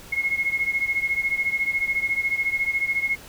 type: beating tone pair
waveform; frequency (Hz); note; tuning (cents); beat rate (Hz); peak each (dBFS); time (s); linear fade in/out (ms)
sine; 2162 / 2176; C#7 / C#7; -44 / -33; 14; -23 / -26; 0.12-3.16; 10
effects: pink hiss -44 dBFS RMS until 3.28 s